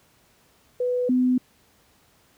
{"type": "tone pair in turn", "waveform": "sine", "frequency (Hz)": [495.5, 252.4], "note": ["B4", "B3"], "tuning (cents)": [6, 38], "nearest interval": "octave", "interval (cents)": 1168, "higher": "first", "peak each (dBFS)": [-21, -17], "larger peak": "second", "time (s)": [[0.8, 1.09], [1.09, 1.38]], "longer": "neither", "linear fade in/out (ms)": 5, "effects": ["pink hiss -60 dBFS RMS until 2.37 s", "high-pass 60 Hz 12 dB/octave"]}